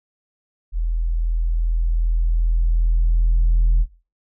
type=tone with level ramp; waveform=sine; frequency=41.3 Hz; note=E1; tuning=4 cents sharp; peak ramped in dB=-18 to -10 dBFS; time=0.72-3.86 s; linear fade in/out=50 ms; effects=noise-tail reverb RT60 0.3 s tail -17 dB re dry + tanh soft clip ceiling -10 dBFS